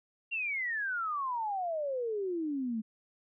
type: exponential sweep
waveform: sine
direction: down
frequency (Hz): 2793 to 213.2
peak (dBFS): -31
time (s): 0.31-2.82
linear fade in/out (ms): 20
effects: none